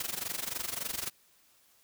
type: noise with amplitude modulation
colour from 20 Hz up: white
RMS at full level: -33 dBFS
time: 0-1.1 s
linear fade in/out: 2 ms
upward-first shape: sine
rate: 23.5 Hz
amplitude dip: 85%
effects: white hiss -65 dBFS RMS until 1.83 s